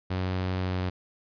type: tone with pitch glide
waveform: sawtooth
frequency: 92.5 to 91.7 Hz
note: F#2 to F#2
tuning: 0 to -15 cents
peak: -23 dBFS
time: 0.1-0.9 s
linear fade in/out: 10 ms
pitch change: -15 cents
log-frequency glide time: 0.62-0.79 s
effects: resampled to 11025 Hz